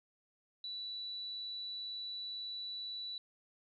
sine tone, 3951 Hz, B7, in tune, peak -40 dBFS, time 0.64-3.18 s, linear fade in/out 2 ms, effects none

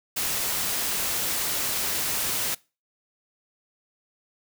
white noise, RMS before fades -27 dBFS, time 0.16-2.55 s, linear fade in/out 10 ms, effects noise-tail reverb RT60 0.3 s tail -23 dB re dry

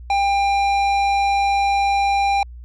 square tone, 797 Hz, G5, 28 cents sharp, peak -16 dBFS, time 0.1-2.43 s, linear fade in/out 2 ms, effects added 60 Hz sine -34 dBFS peak until 2.64 s + low-pass 4000 Hz 12 dB/octave

